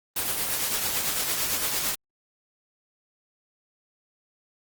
white noise with tremolo, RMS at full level -25 dBFS, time 0.16-1.95 s, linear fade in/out 5 ms, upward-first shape triangle, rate 8.9 Hz, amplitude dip 45%, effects Opus 24 kbps

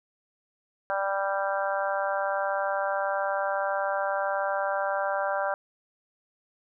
harmonic tone, 196.2 Hz, G3, 2 cents sharp, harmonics 3 / 4 / 5 / 6 / 7 / 8, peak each -29 / -31 / -34 / -38 / -34 / -34 dBFS, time 0.9-5.54 s, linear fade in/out 0 ms, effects none

